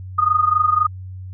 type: tone with amplitude modulation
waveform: sine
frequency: 1235 Hz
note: D#6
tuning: 13 cents flat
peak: -10 dBFS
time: 0.18-0.87 s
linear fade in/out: 10 ms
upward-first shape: sine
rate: 23.9 Hz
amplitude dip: 80%
effects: added 93 Hz sine -30 dBFS peak until 1.33 s